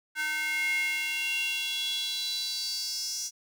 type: tone with high-pass filter sweep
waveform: square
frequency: 306.4 Hz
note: D#4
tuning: 27 cents flat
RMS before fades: -31 dBFS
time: 0.15-3.31 s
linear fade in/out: 50 ms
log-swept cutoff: 1700 to 5800 Hz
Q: 6.6
effects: none